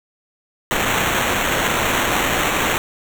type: noise with sample-and-hold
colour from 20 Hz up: violet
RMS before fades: -19 dBFS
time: 0.71-2.78 s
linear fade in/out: 0 ms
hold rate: 4900 Hz
effects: none

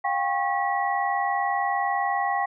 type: tone cluster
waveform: sine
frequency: 715 / 795 / 1094 / 1932 Hz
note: F5 / G5 / C#6 / B6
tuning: +41 / +24 / -23 / -39 cents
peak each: -29 / -25 / -29 / -30 dBFS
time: 0.04-2.46 s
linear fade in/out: 10 ms
effects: none

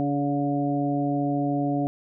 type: harmonic tone with a mistuned harmonic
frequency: 142.8 Hz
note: D3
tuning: 48 cents flat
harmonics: 1 / 2 / 3 / 4 / 5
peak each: -29 / -24 / -37 / -33 / -30 dBFS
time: 0-1.87 s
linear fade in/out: 0 ms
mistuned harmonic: 3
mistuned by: -30 cents
effects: none

